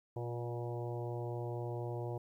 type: harmonic tone with a mistuned harmonic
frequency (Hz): 120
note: B2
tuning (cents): -49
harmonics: 1 / 3 / 4 / 5 / 6 / 7 / 8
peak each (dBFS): -39 / -43 / -46 / -48 / -50 / -51 / -54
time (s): 0.16-2.18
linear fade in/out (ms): 5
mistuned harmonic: 3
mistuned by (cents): -20
effects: 12-bit